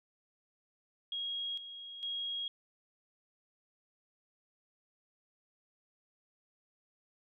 sine tone with tremolo, 3285 Hz, G#7, 20 cents flat, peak -35 dBFS, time 1.12-2.48 s, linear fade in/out 2 ms, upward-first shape square, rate 1.1 Hz, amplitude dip 65%, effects none

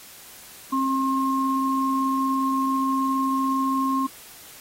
sine tone pair together, 267.2 / 1069 Hz, C4 / C6, +36 / +37 cents, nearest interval 2 octaves, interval 2401 cents, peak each -23 dBFS, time 0.72-4.07 s, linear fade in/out 10 ms, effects white hiss -45 dBFS RMS until 4.6 s + AAC 48 kbps

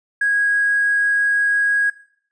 triangle tone with hard clipping, 1649 Hz, G#6, 13 cents flat, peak -15 dBFS, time 0.21-1.9 s, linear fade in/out 5 ms, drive 3 dB, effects noise-tail reverb RT60 0.6 s tail -18 dB re dry + resampled to 22050 Hz

